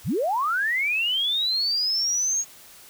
sine linear sweep, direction up, 55 to 6645 Hz, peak -21 dBFS, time 0.04-2.45 s, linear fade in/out 50 ms, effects white hiss -48 dBFS RMS until 2.89 s

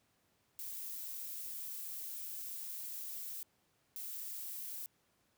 violet noise bursts at uneven times, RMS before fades -44 dBFS, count 2, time 0.59-3.43 / 3.96-4.86 s, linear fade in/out 0 ms, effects pink hiss -75 dBFS RMS until 5.37 s + high-pass 80 Hz 12 dB/octave

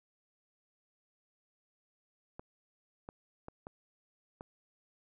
clicks, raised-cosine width 1 ms, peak -30 dBFS, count 5, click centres 2.395 / 3.089 / 3.484 / 3.669 / 4.409 s, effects none

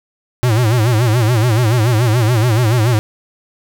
square tone with vibrato, 115.8 Hz, A#2, 11 cents flat, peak -11 dBFS, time 0.43-2.99 s, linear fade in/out 0 ms, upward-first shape sine, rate 7 Hz, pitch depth 160 cents each way, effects none

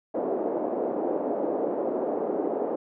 white band-pass noise, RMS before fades -28 dBFS, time 0.14-2.76 s, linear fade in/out 10 ms, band 280 to 600 Hz, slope 24 dB/octave, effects none

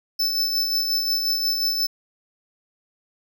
square tone with tremolo, 5274 Hz, E8, in tune, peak -19 dBFS, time 0.19-1.87 s, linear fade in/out 10 ms, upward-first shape sine, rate 5.6 Hz, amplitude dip 40%, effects none

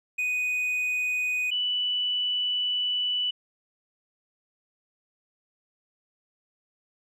triangle / sine tone pair in turn, 2489 / 2970 Hz, D#7 / F#7, 0 / +6 cents, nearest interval minor third, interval 306 cents, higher second, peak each -23 / -24 dBFS, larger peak first, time 0.18-1.51 / 1.51-3.31 s, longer second, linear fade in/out 10 ms, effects none

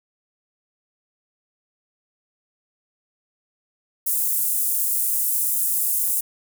pink high-pass noise, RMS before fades -22 dBFS, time 4.06-6.21 s, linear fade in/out 10 ms, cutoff 9600 Hz, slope 24 dB/octave, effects none

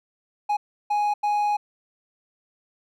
triangle tone bursts at uneven times, 830.6 Hz, G#5, in tune, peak -18 dBFS, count 3, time 0.49-0.57 / 0.9-1.14 / 1.23-1.57 s, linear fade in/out 10 ms, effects none

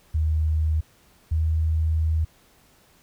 sine tone pair in turn, 78.2 / 79.52 Hz, D#2 / D#2, +9 / +38 cents, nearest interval unison, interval 29 cents, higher second, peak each -19 dBFS, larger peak neither, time 0.14-0.81 / 1.31-2.25 s, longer second, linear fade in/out 10 ms, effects pink hiss -58 dBFS RMS until 3.02 s

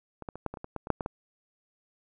clicks, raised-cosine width 1 ms, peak -26 / -22 / -26 / -16 / -24 / -27 / -24 / -20 / -24 / -9 / -18 / -18 dBFS, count 12, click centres 0.223 / 0.288 / 0.356 / 0.463 / 0.54 / 0.572 / 0.644 / 0.763 / 0.871 / 0.903 / 1.008 / 1.061 s, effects none

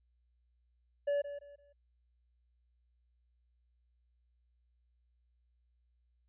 triangle tone with echo, 573 Hz, D5, 43 cents flat, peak -27 dBFS, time 1.07-1.22 s, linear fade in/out 10 ms, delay 170 ms, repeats 3, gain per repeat -11 dB, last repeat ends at 1.73 s, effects added 60 Hz sine -70 dBFS peak until 6.28 s + resampled to 8000 Hz

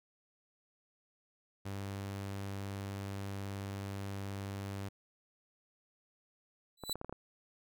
sawtooth tone, 98.8 Hz, G2, 14 cents sharp, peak -35 dBFS, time 1.65-4.89 s, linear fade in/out 10 ms
sawtooth tone with exponential growth, 3974 Hz, B7, 10 cents sharp, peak -28 dBFS, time 6.77-6.93 s, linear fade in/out 5 ms, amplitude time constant 33 ms
clicks, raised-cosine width 1 ms, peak -28 dBFS, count 7, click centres 6.837 / 6.896 / 6.956 / 7.014 / 7.046 / 7.095 / 7.126 s
effects none

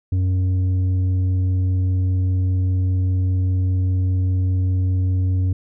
triangle tone with tanh clipping, 92.5 Hz, F#2, in tune, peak -17 dBFS, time 0.12-5.53 s, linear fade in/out 5 ms, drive 10 dB, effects none

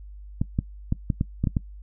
clicks, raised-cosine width 5 ms, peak -10 dBFS, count 8, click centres 0.415 / 0.589 / 0.924 / 1.102 / 1.211 / 1.44 / 1.472 / 1.568 s, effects noise-tail reverb RT60 0.1 s tail -20 dB re dry + added 50 Hz sine -39 dBFS peak until 1.82 s

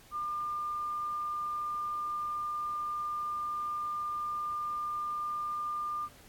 sine tone, 1200 Hz, D6, 37 cents sharp, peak -32 dBFS, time 0.11-6.09 s, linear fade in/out 50 ms, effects pink hiss -57 dBFS RMS until 6.28 s + AAC 64 kbps

